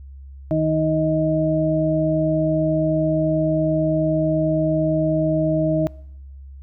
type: harmonic tone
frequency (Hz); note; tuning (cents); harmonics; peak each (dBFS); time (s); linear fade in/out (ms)
157.1; D#3; +17; 1 / 2 / 4; -21 / -21 / -21; 0.51-5.87; 0
effects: noise-tail reverb RT60 0.8 s tail -24 dB re dry + added 68 Hz sine -36 dBFS peak until 6.62 s